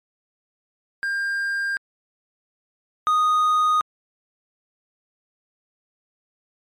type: tone pair in turn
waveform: triangle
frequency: 1600 / 1240.6 Hz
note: G6 / D#6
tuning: +35 / -5 cents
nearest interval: major third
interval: 440 cents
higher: first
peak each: -20 / -14 dBFS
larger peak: second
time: 1.03-1.77 / 3.07-3.81 s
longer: neither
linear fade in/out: 0 ms
effects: MP3 64 kbps